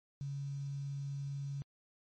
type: tone with quantisation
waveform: sine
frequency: 140 Hz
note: C#3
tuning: 18 cents sharp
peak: -37 dBFS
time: 0.21-1.62 s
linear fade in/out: 0 ms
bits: 10
effects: MP3 32 kbps